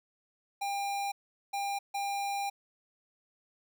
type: tone bursts at uneven times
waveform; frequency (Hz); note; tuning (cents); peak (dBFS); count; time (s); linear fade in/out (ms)
square; 800; G5; +35; -32; 3; 0.61-1.12 / 1.53-1.79 / 1.94-2.5; 10
effects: none